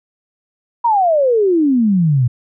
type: exponential sweep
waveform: sine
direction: down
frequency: 972 to 116.54 Hz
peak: -10 dBFS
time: 0.84-2.28 s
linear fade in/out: 10 ms
effects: none